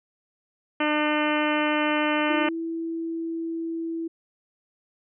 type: harmonic tone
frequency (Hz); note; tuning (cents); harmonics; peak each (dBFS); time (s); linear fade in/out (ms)
301.1; D4; +43; 1 / 2 / 3 / 4 / 5 / 6 / 7 / 8 / 9 / 10; -25 / -28 / -30 / -31 / -32 / -33 / -33 / -34 / -35 / -35; 0.8-2.49; 5
type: tone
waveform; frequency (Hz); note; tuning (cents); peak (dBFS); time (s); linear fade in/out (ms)
sine; 329.7; E4; 0; -27; 2.29-4.08; 10
effects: none